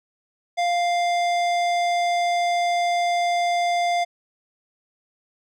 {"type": "tone with hard clipping", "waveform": "sine", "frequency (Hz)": 698.5, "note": "F5", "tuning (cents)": 0, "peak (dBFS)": -21, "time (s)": [0.57, 4.05], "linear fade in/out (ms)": 20, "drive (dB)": 15, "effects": []}